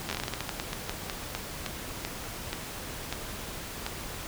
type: slowing click train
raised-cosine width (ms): 0.2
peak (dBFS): -14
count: 22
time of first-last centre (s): 0.09-3.865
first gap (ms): 10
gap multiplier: 1.24
effects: pink hiss -39 dBFS RMS until 4.27 s